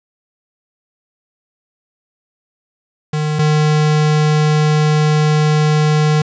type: tone pair in turn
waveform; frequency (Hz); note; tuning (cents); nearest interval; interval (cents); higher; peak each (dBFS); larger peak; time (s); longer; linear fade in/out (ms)
square; 152.2 / 152.2; D#3 / D#3; -38 / -38; unison; 0; neither; -16 / -11; second; 3.13-3.39 / 3.39-6.22; second; 5
effects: resampled to 16000 Hz + 7-bit